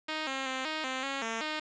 5% pulse tone with pitch steps, 311.4 / 267.4 / 261.5 / 312.1 / 260.7 / 273.8 / 226.1 / 308 Hz, D#4 / C4 / C4 / D#4 / C4 / C#4 / A3 / D#4, +2 / +38 / -1 / +5 / -6 / -21 / +47 / -17 cents, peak -21 dBFS, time 0.08-1.6 s, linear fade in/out 10 ms, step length 190 ms, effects resampled to 16000 Hz + 9-bit

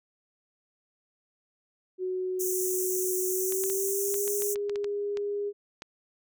sine tone with pitch glide, 370 to 408.2 Hz, F#4 to G#4, 0 to -30 cents, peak -28 dBFS, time 1.98-5.53 s, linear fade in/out 50 ms, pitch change +170 cents, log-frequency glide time 3.28-4.32 s
pink high-pass noise, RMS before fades -32 dBFS, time 2.39-4.55 s, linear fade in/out 20 ms, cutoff 5900 Hz, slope 96 dB/octave
clicks, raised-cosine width 0.2 ms, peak -23 dBFS, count 12, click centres 3.523 / 3.638 / 3.7 / 4.142 / 4.278 / 4.421 / 4.558 / 4.696 / 4.758 / 4.844 / 5.172 / 5.821 s
effects none

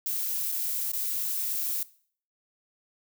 violet noise with dropouts, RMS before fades -30 dBFS, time 0.06-1.83 s, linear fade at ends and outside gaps 1 ms, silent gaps 0.518-0.523 / 0.918-0.933 s, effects noise-tail reverb RT60 0.5 s tail -19 dB re dry

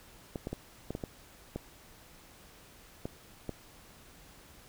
clicks, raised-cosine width 2 ms, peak -22 dBFS, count 9, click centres 0.358 / 0.471 / 0.53 / 0.906 / 0.951 / 1.038 / 1.56 / 3.055 / 3.493 s, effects pink hiss -56 dBFS RMS until 4.68 s

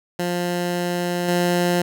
15% pulse tone with level steps, 176 Hz, F3, 14 cents sharp, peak -15 / -11 dBFS, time 0.19-1.82 s, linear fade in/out 5 ms, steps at 1.28 s, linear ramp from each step 5 ms, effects none

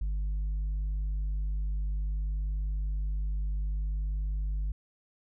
sine tone with tanh clipping, 50.3 Hz, G1, 45 cents sharp, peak -29 dBFS, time 0.01-4.72 s, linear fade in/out 5 ms, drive 3 dB, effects none

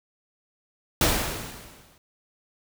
pink noise with exponential decay, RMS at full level -19 dBFS, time 1.01-1.98 s, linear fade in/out 2 ms, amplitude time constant 210 ms, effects none

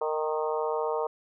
harmonic tone with a mistuned harmonic, 154.5 Hz, D#3, 12 cents flat, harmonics 3 / 4 / 5 / 6 / 7 / 8, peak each -29 / -33 / -36 / -34 / -37 / -40 dBFS, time 0.01-1.07 s, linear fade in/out 5 ms, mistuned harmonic 5, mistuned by +22 cents, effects none

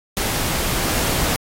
pink noise, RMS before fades -21 dBFS, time 0.17-1.36 s, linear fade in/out 0 ms, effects AAC 48 kbps

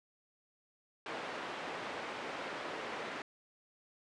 pink band-pass noise, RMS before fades -42 dBFS, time 1.06-3.22 s, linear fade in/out 2 ms, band 380 to 2500 Hz, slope 12 dB/octave, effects resampled to 22050 Hz

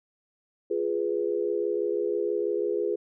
sine chord, F diminished, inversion none, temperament equal, 349.2 / 415.3 / 493.9 Hz, F4 / Ab4 / Cb5, 0 / 0 / 0 cents, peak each -30 / -27 / -31 dBFS, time 0.7-2.96 s, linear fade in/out 10 ms, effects none

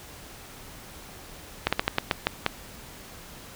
slowing click train, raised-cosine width 0.3 ms, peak -5 dBFS, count 8, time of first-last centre 1.67-2.464 s, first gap 56 ms, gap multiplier 1.23, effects pink hiss -45 dBFS RMS until 3.55 s

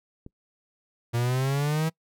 click, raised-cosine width 3 ms, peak -28 dBFS, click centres 0.264 s
45% pulse exponential sweep, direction up, 116.54 to 162.6 Hz, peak -23 dBFS, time 1.13-1.9 s, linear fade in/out 20 ms
effects noise-tail reverb RT60 0.1 s tail -25 dB re dry

